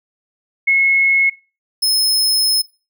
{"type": "tone pair in turn", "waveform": ["sine", "sawtooth"], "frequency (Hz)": [2178, 5180], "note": ["C#7", "E8"], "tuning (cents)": [-31, -31], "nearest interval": "octave + minor third", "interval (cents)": 1500, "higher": "second", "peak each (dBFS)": -10, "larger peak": "neither", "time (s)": [[0.67, 1.3], [1.82, 2.62]], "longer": "second", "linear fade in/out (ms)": 10, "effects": ["noise-tail reverb RT60 0.3 s tail -20 dB re dry"]}